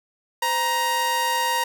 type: tone pair together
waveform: sawtooth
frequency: 513.5 / 939 Hz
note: C5 / A#5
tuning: -33 / +12 cents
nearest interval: minor seventh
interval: 1045 cents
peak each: -27 / -17 dBFS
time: 0.42-1.64 s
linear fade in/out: 5 ms
effects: none